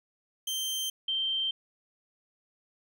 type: tone pair in turn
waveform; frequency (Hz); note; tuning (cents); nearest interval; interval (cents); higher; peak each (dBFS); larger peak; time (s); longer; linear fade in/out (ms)
sawtooth / sine; 3136 / 3136; G7 / G7; 0 / 0; unison; 0; neither; -27; neither; 0.47-0.9 / 1.08-1.51; neither; 5
effects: none